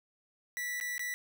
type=tone with dropouts; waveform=45% pulse; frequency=1959 Hz; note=B6; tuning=15 cents flat; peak=-34 dBFS; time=0.57-1.14 s; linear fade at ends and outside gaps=0 ms; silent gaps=0.801-0.811 / 0.98-0.994 s; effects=none